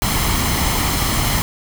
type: noise with comb filter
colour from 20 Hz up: pink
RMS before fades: -18 dBFS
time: 0.02-1.42 s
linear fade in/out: 0 ms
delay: 0.96 ms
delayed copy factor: +0.5
effects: none

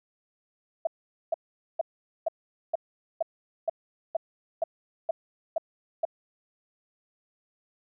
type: tone bursts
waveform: sine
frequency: 656 Hz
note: E5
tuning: 9 cents flat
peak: -22 dBFS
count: 12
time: 0.85-6.052 s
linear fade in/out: 5 ms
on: 21 ms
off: 450 ms
effects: none

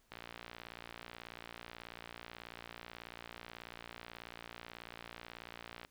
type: click train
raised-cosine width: 0.3 ms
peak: -30 dBFS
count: 335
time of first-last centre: 0.12-5.849 s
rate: 58.3 Hz
effects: pink hiss -72 dBFS RMS until 5.9 s

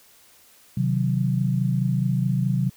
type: chord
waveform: sine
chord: C diminished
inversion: none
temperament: equal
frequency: 130.81 / 155.56 / 185 Hz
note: C3 / Eb3 / Gb3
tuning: 0 / 0 / 0 cents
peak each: -22 / -27 / -24 dBFS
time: 0.77-2.7 s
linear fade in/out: 5 ms
effects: white hiss -54 dBFS RMS until 2.76 s

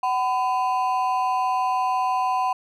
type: ring-modulated tone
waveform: triangle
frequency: 880 Hz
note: A5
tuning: in tune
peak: -15 dBFS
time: 0.03-2.53 s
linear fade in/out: 5 ms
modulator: 127 Hz
effects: none

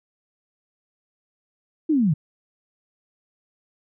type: linear sweep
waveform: sine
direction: down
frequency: 329.6 to 135.9 Hz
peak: -16 dBFS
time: 1.89-2.14 s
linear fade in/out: 10 ms
effects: none

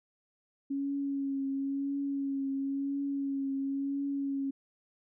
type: tone with vibrato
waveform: sine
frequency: 276.1 Hz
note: C#4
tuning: 7 cents flat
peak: -30 dBFS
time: 0.7-4.51 s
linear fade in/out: 10 ms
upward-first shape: triangle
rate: 0.97 Hz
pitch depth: 29 cents each way
effects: none

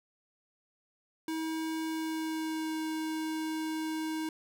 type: tone with pitch glide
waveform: square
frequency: 320 to 315.8 Hz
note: D#4 to D#4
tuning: +49 to +26 cents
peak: -33 dBFS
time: 1.28-4.29 s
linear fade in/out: 2 ms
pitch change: -23 cents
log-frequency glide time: 1.87-2.79 s
effects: none

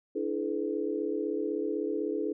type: chord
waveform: sine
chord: E dominant seventh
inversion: third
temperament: equal with one note detuned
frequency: 293.7 / 329.6 / 426 / 493.9 Hz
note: D4 / E4 / G#4 / B4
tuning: 0 / 0 / +44 / 0 cents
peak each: -35 / -34 / -32 / -38 dBFS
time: 0.15-2.33 s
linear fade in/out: 10 ms
effects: none

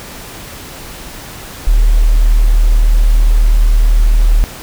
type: tone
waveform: sine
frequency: 38.51 Hz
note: D#1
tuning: 17 cents flat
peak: -5 dBFS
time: 1.67-4.44 s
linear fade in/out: 0 ms
effects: pink hiss -30 dBFS RMS until 4.62 s

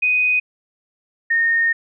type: tone pair in turn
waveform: sine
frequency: 2495 / 1839.4 Hz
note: D#7 / A#6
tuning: +4 / -24 cents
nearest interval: perfect fourth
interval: 528 cents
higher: first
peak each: -14 dBFS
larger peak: neither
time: 0.02-0.4 / 1.3-1.73 s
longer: second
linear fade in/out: 10 ms
effects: none

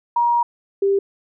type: tone pair in turn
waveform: sine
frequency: 949 / 395.1 Hz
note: A#5 / G4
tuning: +31 / +14 cents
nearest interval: octave + minor third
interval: 1517 cents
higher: first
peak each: -14 dBFS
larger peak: neither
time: 0.16-0.43 / 0.82-0.99 s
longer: first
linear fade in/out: 5 ms
effects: none

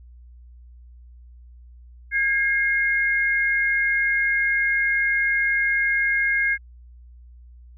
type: tone pair together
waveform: sine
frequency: 1636.4 / 2138 Hz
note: G#6 / C7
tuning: -26 / +37 cents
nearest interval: perfect fourth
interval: 463 cents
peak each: -21 dBFS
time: 2.11-6.58 s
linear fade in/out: 50 ms
effects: added 60 Hz sine -43 dBFS peak until 7.77 s

